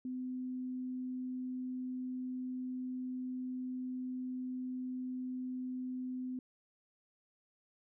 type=tone; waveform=sine; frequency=254.4 Hz; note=C4; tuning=48 cents flat; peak=-37 dBFS; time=0.05-6.39 s; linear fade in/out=2 ms; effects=none